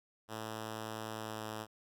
5% pulse tone with pitch glide, 110 to 109.11 Hz, A2 to A2, 0 to -14 cents, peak -29 dBFS, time 0.28-1.67 s, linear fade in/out 50 ms, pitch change -14 cents, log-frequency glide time 1.11-1.43 s, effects none

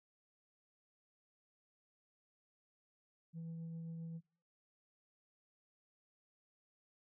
sine tone with tremolo, 164.81 Hz, E3, in tune, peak -40 dBFS, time 3.33-4.21 s, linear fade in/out 50 ms, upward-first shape triangle, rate 7.5 Hz, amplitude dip 25%, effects noise-tail reverb RT60 0.5 s tail -25 dB re dry + tanh soft clip ceiling -42 dBFS

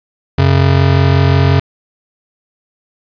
square tone pair together, 91.28 / 136.9 Hz, F#2 / C#3, -23 / -21 cents, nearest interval perfect fifth, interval 702 cents, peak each -11 dBFS, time 0.38-1.6 s, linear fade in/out 5 ms, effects resampled to 11025 Hz + 7-bit

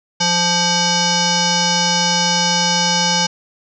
sine tone with frequency modulation, 2960 Hz, F#7, in tune, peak -13 dBFS, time 0.2-3.27 s, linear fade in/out 10 ms, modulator 696 Hz, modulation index 4.4, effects none

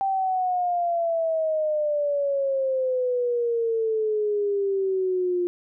sine exponential sweep, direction down, 784 to 351.1 Hz, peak -21 dBFS, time 0.01-5.47 s, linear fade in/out 0 ms, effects none

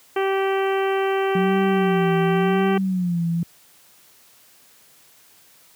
harmonic tone, 387.9 Hz, G4, 18 cents flat, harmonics 1 / 2 / 3 / 4 / 5 / 6 / 7 / 8, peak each -20 / -26 / -30 / -32 / -34 / -36 / -37 / -38 dBFS, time 0.16-2.78 s, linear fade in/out 5 ms
sine tone with vibrato, 180 Hz, F#3, 47 cents flat, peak -19 dBFS, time 1.35-3.43 s, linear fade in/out 2 ms, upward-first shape sine, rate 0.9 Hz, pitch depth 120 cents each way
effects white hiss -53 dBFS RMS until 5.75 s + high-pass 80 Hz 12 dB/octave

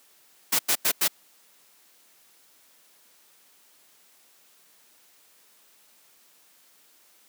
white noise bursts, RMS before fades -22 dBFS, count 4, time 0.52-1.081 s, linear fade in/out 10 ms, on 72 ms, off 91 ms, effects white hiss -59 dBFS RMS until 7.28 s + high-pass 200 Hz 12 dB/octave

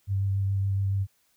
sine tone with vibrato, 98 Hz, G2, in tune, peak -23 dBFS, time 0.07-1.07 s, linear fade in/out 50 ms, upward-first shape sine, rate 7.1 Hz, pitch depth 14 cents each way, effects white hiss -68 dBFS RMS until 1.36 s

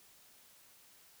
silence, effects white hiss -62 dBFS RMS until 1.2 s

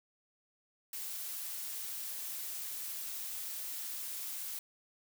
blue noise, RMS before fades -41 dBFS, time 0.93-4.59 s, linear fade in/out 2 ms, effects none

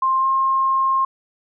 sine tone with pitch glide, 1055 to 1066.6 Hz, C6 to C6, +14 to +33 cents, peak -15 dBFS, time 0.02-1.05 s, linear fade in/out 5 ms, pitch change +19 cents, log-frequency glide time 0.2-0.26 s, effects none

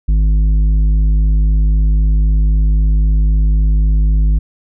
triangle tone with tanh clipping, 51.91 Hz, G#1, in tune, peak -10 dBFS, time 0.08-4.39 s, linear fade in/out 10 ms, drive 12 dB, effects none

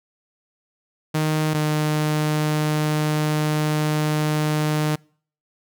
sawtooth tone pair in turn, 155 / 152.43 Hz, D#3 / D#3, -6 / -35 cents, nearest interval unison, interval 29 cents, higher first, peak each -15 dBFS, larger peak neither, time 1.14-1.54 / 1.54-4.96 s, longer second, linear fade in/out 10 ms, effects noise-tail reverb RT60 0.5 s tail -26 dB re dry

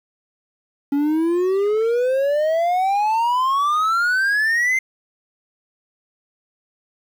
triangle exponential sweep, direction up, 278.8 to 2103 Hz, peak -14 dBFS, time 0.92-4.79 s, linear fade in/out 5 ms, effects 8-bit

